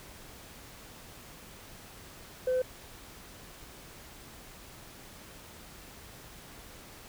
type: tone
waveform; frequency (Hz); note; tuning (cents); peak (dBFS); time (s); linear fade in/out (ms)
sine; 510; C5; -44; -23; 2.47-2.62; 5
effects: tanh soft clip ceiling -24 dBFS + pink hiss -50 dBFS RMS until 7.08 s